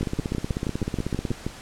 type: two click trains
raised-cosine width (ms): 3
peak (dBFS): -13 / -13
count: 10 / 22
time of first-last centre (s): 0.03-1.465 / 0.01-1.314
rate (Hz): 6.27 / 16.1
effects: pink hiss -42 dBFS RMS until 1.61 s + low-pass 9000 Hz 12 dB/octave